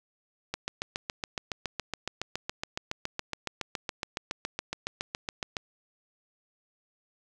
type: click train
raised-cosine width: 0.2 ms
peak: -14 dBFS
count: 37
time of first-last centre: 0.54-5.568 s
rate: 7.16 Hz
effects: none